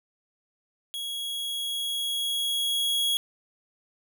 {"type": "tone with level ramp", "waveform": "45% pulse", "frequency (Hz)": 3322, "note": "G#7", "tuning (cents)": 0, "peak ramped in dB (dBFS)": [-31, -22], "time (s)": [0.94, 3.17], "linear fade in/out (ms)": 0, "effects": []}